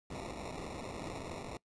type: noise with sample-and-hold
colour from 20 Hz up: white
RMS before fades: -43 dBFS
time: 0.1-1.57 s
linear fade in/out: 2 ms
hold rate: 1575 Hz
effects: noise-tail reverb RT60 0.1 s tail -22 dB re dry + resampled to 22050 Hz